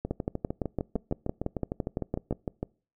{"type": "two click trains", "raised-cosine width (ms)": 2, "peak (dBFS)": [-15, -17], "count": [14, 18], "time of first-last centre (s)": [[0.11, 2.31], [0.05, 2.63]], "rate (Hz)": [5.91, 6.59], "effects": ["noise-tail reverb RT60 0.4 s tail -25 dB re dry"]}